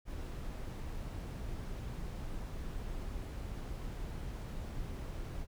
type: noise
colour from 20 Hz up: brown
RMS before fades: -41 dBFS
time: 0.05-5.47 s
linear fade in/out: 50 ms
effects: none